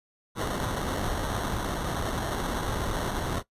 pink noise with sample-and-hold, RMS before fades -30 dBFS, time 0.35-3.43 s, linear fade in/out 50 ms, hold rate 2450 Hz, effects noise-tail reverb RT60 0.1 s tail -18 dB re dry + resampled to 32000 Hz

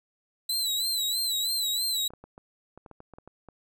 sawtooth tone with vibrato, 3986 Hz, B7, 15 cents sharp, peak -23 dBFS, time 0.49-2.08 s, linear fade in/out 5 ms, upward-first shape sine, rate 3.1 Hz, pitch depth 83 cents each way
clicks, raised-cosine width 1 ms, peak -32 dBFS, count 12, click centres 2.105 / 2.136 / 2.24 / 2.379 / 2.776 / 2.862 / 2.913 / 3.004 / 3.137 / 3.185 / 3.276 / 3.487 s
effects none

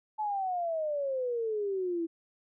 sine exponential sweep, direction down, 870 to 326.2 Hz, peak -29 dBFS, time 0.18-2.07 s, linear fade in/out 20 ms, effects none

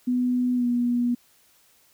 sine tone with pitch glide, 248.5 to 242 Hz, B3 to B3, +11 to -35 cents, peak -20 dBFS, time 0.07-1.15 s, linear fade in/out 10 ms, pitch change -46 cents, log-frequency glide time 0.55-0.66 s, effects white hiss -60 dBFS RMS until 1.93 s

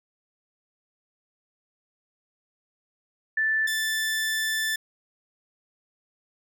sine / sawtooth tone pair in turn, 1760 / 1760 Hz, A6 / A6, 0 / 0 cents, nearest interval unison, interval 0 cents, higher neither, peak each -21 dBFS, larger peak neither, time 3.37-3.67 / 3.67-4.76 s, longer second, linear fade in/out 5 ms, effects none

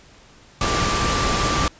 sine tone in noise, 1174.7 Hz, D6, in tune, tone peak -24 dBFS, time 0.61-1.68 s, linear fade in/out 2 ms, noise pink, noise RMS -21 dBFS, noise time 0.61-1.68 s, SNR -6 dB, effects pink hiss -49 dBFS RMS until 1.79 s + resampled to 16000 Hz

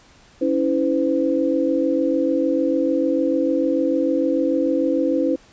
sine tone cluster, 278.4 / 325.1 / 510 Hz, C#4 / E4 / C5, +8 / -24 / -44 cents, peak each -21 dBFS, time 0.41-5.36 s, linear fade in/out 10 ms, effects pink hiss -51 dBFS RMS until 5.52 s + resampled to 16000 Hz

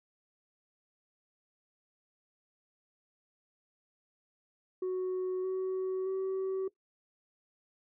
sine tone with pitch steps, 370 / 375.6 / 381.3 Hz, F#4 / F#4 / G4, 0 / +26 / -48 cents, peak -28 dBFS, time 4.82-6.68 s, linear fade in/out 5 ms, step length 620 ms, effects noise-tail reverb RT60 0.1 s tail -19 dB re dry + tanh soft clip ceiling -30 dBFS

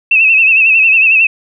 sine tone with vibrato, 2623 Hz, E7, 9 cents flat, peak -5 dBFS, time 0.11-1.27 s, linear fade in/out 5 ms, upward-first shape sine, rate 11 Hz, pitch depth 65 cents each way, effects none

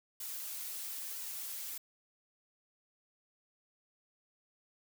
blue noise with flanger, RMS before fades -42 dBFS, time 0.2-1.78 s, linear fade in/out 5 ms, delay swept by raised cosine 2 to 7.7 ms, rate 1 Hz, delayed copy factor +0.8, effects none

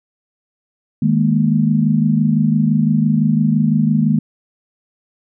sine chord, D# suspended fourth, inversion none, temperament just, 155.56 / 207.4 / 233.3 Hz, D#3 / G#3 / A#3, 0 / -2 / +2 cents, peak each -16 dBFS, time 1.02-4.19 s, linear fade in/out 5 ms, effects none

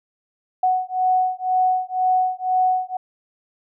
sine beating tone pair, 740 / 742 Hz, F#5 / F#5, 0 / +5 cents, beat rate 2 Hz, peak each -20 dBFS, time 0.63-2.97 s, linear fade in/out 5 ms, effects none

